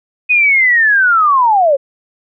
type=linear sweep; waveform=sine; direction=down; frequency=2515 to 523.3 Hz; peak=-7 dBFS; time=0.29-1.77 s; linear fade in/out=20 ms; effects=none